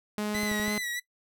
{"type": "tone", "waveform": "sawtooth", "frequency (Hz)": 210, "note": "G#3", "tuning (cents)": 19, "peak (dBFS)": -25, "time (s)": [0.18, 0.78], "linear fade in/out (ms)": 0}
{"type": "tone with vibrato", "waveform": "sawtooth", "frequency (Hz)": 1975.5, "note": "B6", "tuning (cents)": 0, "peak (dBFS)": -28, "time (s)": [0.34, 1], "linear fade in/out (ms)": 10, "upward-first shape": "sine", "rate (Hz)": 3.1, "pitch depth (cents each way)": 59}
{"type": "click train", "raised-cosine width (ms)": 3, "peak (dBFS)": -27, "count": 5, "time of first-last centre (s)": [0.35, 0.681], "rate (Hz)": 12.1}
{"effects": ["noise-tail reverb RT60 0.1 s tail -19 dB re dry"]}